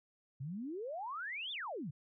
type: exponential two-way sweep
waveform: sine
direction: up then down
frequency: 125.4 to 3671 to 125.4 Hz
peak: -39 dBFS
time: 0.4-1.91 s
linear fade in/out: 10 ms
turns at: 1.52 s
effects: none